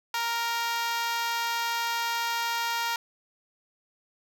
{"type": "tone with high-pass filter", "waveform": "5% pulse", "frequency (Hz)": 466.2, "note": "A#4", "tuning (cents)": 0, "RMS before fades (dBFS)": -29, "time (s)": [0.14, 2.96], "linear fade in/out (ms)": 2, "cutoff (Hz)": 1000, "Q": 3.5, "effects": []}